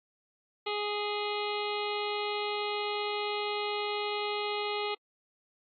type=harmonic tone; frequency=415.3 Hz; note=G#4; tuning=in tune; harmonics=1 / 2 / 3 / 5 / 6 / 7 / 8 / 9 / 10; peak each=-34 / -37 / -39 / -41 / -42 / -42 / -43 / -44 / -44 dBFS; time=0.66-4.95 s; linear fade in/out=10 ms; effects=AAC 32 kbps